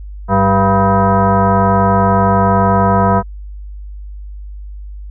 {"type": "tone with frequency modulation", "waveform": "sine", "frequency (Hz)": 392, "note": "G4", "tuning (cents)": 0, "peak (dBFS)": -8, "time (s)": [0.28, 3.23], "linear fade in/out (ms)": 50, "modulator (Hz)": 293, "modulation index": 2.8, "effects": ["added 50 Hz sine -26 dBFS peak until 5.1 s"]}